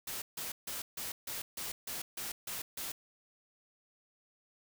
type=noise bursts; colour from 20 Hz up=white; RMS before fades=-40 dBFS; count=10; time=0.07-2.92 s; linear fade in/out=5 ms; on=150 ms; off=150 ms; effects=none